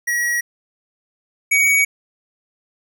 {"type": "tone pair in turn", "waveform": "square", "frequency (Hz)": [1912, 2252], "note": ["A#6", "C#7"], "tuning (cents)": [43, 27], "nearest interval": "minor third", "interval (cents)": 284, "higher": "second", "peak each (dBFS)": [-18, -13], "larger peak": "second", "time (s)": [[0.07, 0.41], [1.51, 1.85]], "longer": "neither", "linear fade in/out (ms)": 10, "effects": []}